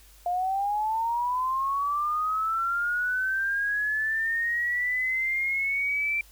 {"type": "linear sweep", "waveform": "sine", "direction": "up", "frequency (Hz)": [698.5, 2349], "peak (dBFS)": -24, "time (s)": [0.26, 6.21], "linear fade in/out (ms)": 2, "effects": ["added 50 Hz sine -53 dBFS peak until 6.31 s", "white hiss -56 dBFS RMS until 6.31 s"]}